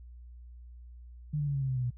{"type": "tone with pitch steps", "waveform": "sine", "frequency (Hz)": [150, 145.73, 141.58, 137.55, 133.63, 129.83, 126.13, 122.54], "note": ["D3", "D3", "C#3", "C#3", "C3", "C3", "B2", "B2"], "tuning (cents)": [37, -13, 37, -13, 37, -13, 37, -13], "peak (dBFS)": -28, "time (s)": [1.33, 1.906], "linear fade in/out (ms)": 10, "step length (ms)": 72, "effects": ["added 60 Hz sine -46 dBFS peak until 1.97 s"]}